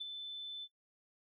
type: tone with ADSR envelope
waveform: sine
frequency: 3520 Hz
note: A7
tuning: in tune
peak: -36 dBFS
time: 0-0.68 s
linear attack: 15 ms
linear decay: 18 ms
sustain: -5 dB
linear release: 47 ms
effects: noise-tail reverb RT60 0.1 s tail -20 dB re dry + tanh soft clip ceiling -32 dBFS